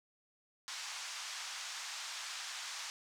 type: band-pass noise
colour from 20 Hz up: white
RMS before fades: -44 dBFS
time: 0.68-2.9 s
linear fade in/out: 0 ms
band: 850 to 6800 Hz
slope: 24 dB/octave
effects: none